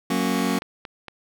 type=chord; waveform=sawtooth; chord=F# major; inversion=none; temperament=just; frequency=185 / 231.2 / 277.5 Hz; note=F#3 / A#3 / C#4; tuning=0 / -14 / +2 cents; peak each=-21 dBFS; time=0.1-0.59 s; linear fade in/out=5 ms
type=click train; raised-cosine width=0.3 ms; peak=-20 dBFS; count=4; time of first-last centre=0.39-1.083 s; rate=4.33 Hz
effects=none